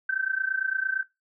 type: tone with amplitude modulation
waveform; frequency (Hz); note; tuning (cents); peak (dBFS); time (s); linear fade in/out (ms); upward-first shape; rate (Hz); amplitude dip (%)
sine; 1545; G6; -26; -21; 0.09-1.03; 5; sine; 28.8; 85
effects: noise-tail reverb RT60 0.2 s tail -18 dB re dry